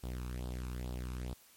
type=tone with flanger; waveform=sawtooth; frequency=62 Hz; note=B1; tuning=7 cents sharp; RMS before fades=-40 dBFS; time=0.03-1.34 s; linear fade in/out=10 ms; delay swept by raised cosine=0.23 to 0.8 ms; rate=2.3 Hz; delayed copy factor=+0.7; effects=white hiss -62 dBFS RMS until 1.56 s + MP3 64 kbps